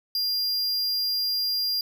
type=tone; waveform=square; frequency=4800 Hz; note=D8; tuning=37 cents sharp; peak=-24 dBFS; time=0.15-1.81 s; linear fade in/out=2 ms; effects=none